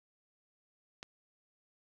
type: click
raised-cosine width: 0.2 ms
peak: -26 dBFS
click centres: 1.029 s
effects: none